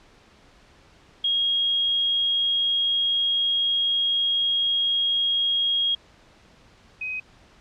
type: tone pair in turn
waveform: sine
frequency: 3272 / 2518 Hz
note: G#7 / D#7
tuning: -26 / +20 cents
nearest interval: perfect fourth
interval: 454 cents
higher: first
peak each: -19 / -27 dBFS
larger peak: first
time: 1.24-5.95 / 7.01-7.2 s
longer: first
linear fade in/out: 5 ms
effects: pink hiss -54 dBFS RMS until 7.6 s + low-pass 5000 Hz 12 dB/octave